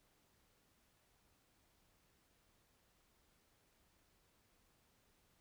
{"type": "silence", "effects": ["pink hiss -75 dBFS RMS until 5.4 s"]}